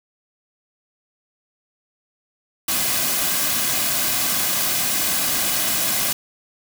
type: noise with comb filter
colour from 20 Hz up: white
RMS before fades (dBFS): -21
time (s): 2.68-6.13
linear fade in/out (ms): 5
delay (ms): 2.2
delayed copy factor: -0.5
effects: none